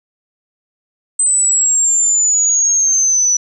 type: exponential sweep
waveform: sine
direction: down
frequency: 8170 to 5910 Hz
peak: -10 dBFS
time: 1.19-3.37 s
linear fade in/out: 5 ms
effects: none